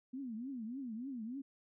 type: tone with vibrato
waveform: sine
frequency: 244.9 Hz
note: B3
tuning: 14 cents flat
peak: -40 dBFS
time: 0.13-1.42 s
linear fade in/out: 10 ms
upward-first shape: triangle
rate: 3.4 Hz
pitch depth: 260 cents each way
effects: none